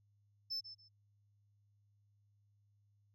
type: tone with echo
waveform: sine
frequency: 5274 Hz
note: E8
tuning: in tune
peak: -35 dBFS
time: 0.5-0.61 s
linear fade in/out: 20 ms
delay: 140 ms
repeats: 2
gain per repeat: -13 dB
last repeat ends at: 0.89 s
effects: tanh soft clip ceiling -36 dBFS + added 102 Hz sine -70 dBFS peak until 3.14 s